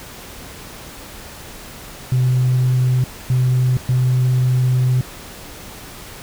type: tone bursts at uneven times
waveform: sine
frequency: 127.1 Hz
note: C3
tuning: 50 cents flat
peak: -11 dBFS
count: 3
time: 2.12-3.04 / 3.3-3.77 / 3.89-5.01 s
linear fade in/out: 2 ms
effects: tanh soft clip ceiling -10 dBFS + pink hiss -36 dBFS RMS until 6.22 s